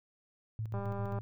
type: tone with tremolo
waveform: sine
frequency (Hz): 110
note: A2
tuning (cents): 0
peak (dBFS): -33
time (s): 0.59-1.21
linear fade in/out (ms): 0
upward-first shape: square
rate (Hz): 7.5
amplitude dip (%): 55
type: click train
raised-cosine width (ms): 1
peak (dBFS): -28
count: 90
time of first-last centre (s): 0.74-1.187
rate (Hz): 199
effects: none